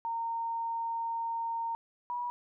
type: tone pair in turn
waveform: sine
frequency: 920 / 969.3 Hz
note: A#5 / B5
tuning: -23 / -33 cents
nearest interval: minor second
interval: 90 cents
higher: second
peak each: -31 / -32 dBFS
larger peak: first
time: 0.05-1.75 / 2.1-2.3 s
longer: first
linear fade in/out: 0 ms
effects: none